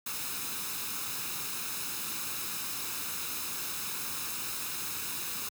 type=noise with comb filter; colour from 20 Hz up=white; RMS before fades=-36 dBFS; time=0.06-5.49 s; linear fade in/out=5 ms; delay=0.77 ms; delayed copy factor=+0.55; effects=high-pass 100 Hz 12 dB/octave